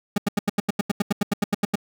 40% pulse tone bursts, 203.8 Hz, G#3, 32 cents flat, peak -17 dBFS, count 16, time 0.16-1.756 s, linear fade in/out 5 ms, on 21 ms, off 84 ms, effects none

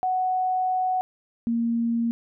sine tone pair in turn, 742 / 232.5 Hz, F#5 / A#3, +5 / -4 cents, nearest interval octave + minor sixth, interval 2009 cents, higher first, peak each -21 dBFS, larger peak neither, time 0.03-1.01 / 1.47-2.11 s, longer first, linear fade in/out 0 ms, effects none

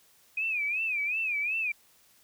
sine tone with vibrato, 2472 Hz, D#7, 12 cents flat, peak -27 dBFS, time 0.37-1.72 s, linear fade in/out 5 ms, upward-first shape sine, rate 2.7 Hz, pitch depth 140 cents each way, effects white hiss -62 dBFS RMS until 2.23 s

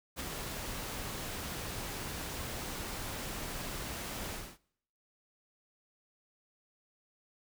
pink noise with ADSR envelope, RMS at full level -36 dBFS, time 0.16-4.58 s, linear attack 44 ms, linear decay 4 ms, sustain -4 dB, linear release 260 ms, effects noise-tail reverb RT60 0.7 s tail -23 dB re dry

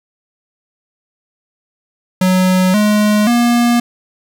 square tone with pitch steps, 185 / 210.1 / 238.5 Hz, F#3 / G#3 / A#3, 0 / +20 / +40 cents, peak -10 dBFS, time 2.21-3.8 s, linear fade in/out 5 ms, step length 530 ms, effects 8-bit

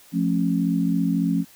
sine chord, F augmented, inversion none, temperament just, 174.61 / 218.3 / 272.8 Hz, F3 / A3 / C#4, 0 / -13 / -28 cents, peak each -22 / -25 / -23 dBFS, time 0.12-1.45 s, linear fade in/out 50 ms, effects white hiss -51 dBFS RMS until 1.55 s

